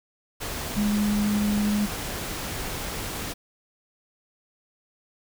sine tone in noise, 207.7 Hz, G#3, in tune, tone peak -21 dBFS, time 0.76-1.87 s, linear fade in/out 20 ms, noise pink, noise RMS -32 dBFS, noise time 0.4-3.34 s, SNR +8 dB, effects none

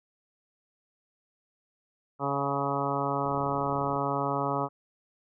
harmonic tone, 140 Hz, C#3, 18 cents sharp, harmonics 1 / 2 / 3 / 4 / 5 / 6 / 7 / 8 / 9, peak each -35 / -35 / -35 / -35 / -35 / -35 / -35 / -35 / -35 dBFS, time 2.19-4.69 s, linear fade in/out 50 ms
click train, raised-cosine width 2 ms, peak -31 dBFS, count 25, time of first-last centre 3.26-3.96 s, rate 34.3 Hz
effects none

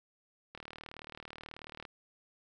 click train, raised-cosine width 0.3 ms, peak -29 dBFS, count 51, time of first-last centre 0.55-1.852 s, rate 38.4 Hz, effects none

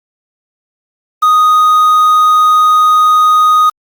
triangle tone with quantisation, 1244.5 Hz, D#6, in tune, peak -3 dBFS, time 1.22-3.7 s, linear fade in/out 10 ms, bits 5, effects Opus 48 kbps

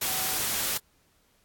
sine tone in noise, 757 Hz, F#5, 39 cents sharp, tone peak -39 dBFS, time 0.07-0.38 s, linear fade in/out 10 ms, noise white, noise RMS -28 dBFS, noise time 0.01-0.78 s, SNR -14 dB, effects pink hiss -66 dBFS RMS until 1.44 s + AAC 64 kbps

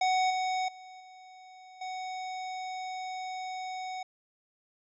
square tone with level steps, 745 Hz, F#5, 12 cents sharp, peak -25 / -29 / -47 / -50 / -36 dBFS, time 0.01-4.03 s, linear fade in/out 5 ms, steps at 0.3 / 0.68 / 1 / 1.81 s, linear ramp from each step 5 ms, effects resampled to 16000 Hz

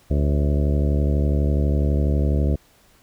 harmonic tone with a mistuned harmonic, 72.1 Hz, D2, 31 cents flat, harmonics 1 / 2 / 3 / 4 / 5 / 6 / 7 / 8 / 9, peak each -18 / -24 / -28 / -30 / -32 / -34 / -35 / -36 / -37 dBFS, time 0.1-2.56 s, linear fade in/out 10 ms, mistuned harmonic 8, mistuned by -54 cents, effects pink hiss -56 dBFS RMS until 3.02 s

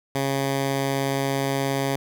10% pulse tone, 137 Hz, C#3, 20 cents flat, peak -14 dBFS, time 0.15-1.96 s, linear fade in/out 2 ms, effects none

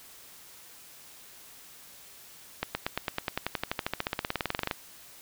accelerating click train, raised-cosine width 0.3 ms, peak -12 dBFS, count 30, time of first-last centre 2.63-4.712 s, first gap 120 ms, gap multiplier 0.96, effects white hiss -51 dBFS RMS until 5.21 s

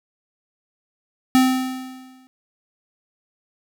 square tone with exponential decay, 258.5 Hz, C4, 21 cents flat, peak -11 dBFS, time 1.35-2.27 s, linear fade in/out 0 ms, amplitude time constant 200 ms, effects none

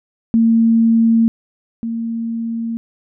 sine tone pair in turn, 227.7 / 229.2 Hz, A#3 / A#3, -40 / -29 cents, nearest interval unison, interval 11 cents, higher second, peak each -9 / -19 dBFS, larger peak first, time 0.34-1.28 / 1.83-2.77 s, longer neither, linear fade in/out 0 ms, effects none

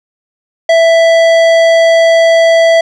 sine tone with tanh clipping, 661 Hz, E5, 5 cents sharp, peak -6 dBFS, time 0.69-2.81 s, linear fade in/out 5 ms, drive 15 dB, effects none

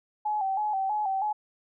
sine tone with vibrato, 808 Hz, G#5, 48 cents flat, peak -25 dBFS, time 0.25-1.33 s, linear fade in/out 10 ms, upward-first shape square, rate 3.1 Hz, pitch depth 80 cents each way, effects none

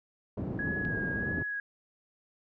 pink band-pass noise, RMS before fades -35 dBFS, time 0.37-1.43 s, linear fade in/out 5 ms, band 110 to 330 Hz, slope 12 dB/octave
sine tone with vibrato, 1661.2 Hz, G#6, in tune, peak -32 dBFS, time 0.59-1.6 s, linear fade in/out 2 ms, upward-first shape sine, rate 1.6 Hz, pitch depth 27 cents each way
click, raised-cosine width 0.3 ms, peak -33 dBFS, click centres 0.851 s
effects none

